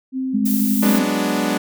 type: tone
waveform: sine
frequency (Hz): 261.6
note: C4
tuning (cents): 0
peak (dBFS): -20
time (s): 0.12-1.07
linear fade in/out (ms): 50
type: tone with tremolo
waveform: sine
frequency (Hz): 210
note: G#3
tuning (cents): +19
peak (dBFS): -15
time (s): 0.33-1.01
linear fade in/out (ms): 20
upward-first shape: triangle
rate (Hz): 11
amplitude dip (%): 45
type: noise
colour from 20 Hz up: violet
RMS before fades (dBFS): -25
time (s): 0.45-0.99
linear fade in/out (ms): 10
type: chord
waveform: sawtooth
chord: G# half-diminished seventh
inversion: third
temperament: equal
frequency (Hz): 185 / 207.7 / 246.9 / 293.7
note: F#3 / G#3 / B3 / D4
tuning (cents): 0 / 0 / 0 / 0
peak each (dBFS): -22 / -19 / -20 / -18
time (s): 0.82-1.58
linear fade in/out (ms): 10
effects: none